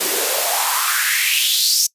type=noise with high-pass filter sweep; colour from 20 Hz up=white; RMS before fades=-17 dBFS; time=0-1.87 s; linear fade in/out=10 ms; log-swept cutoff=310 to 6000 Hz; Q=4.7; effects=noise-tail reverb RT60 0.1 s tail -23 dB re dry + resampled to 32000 Hz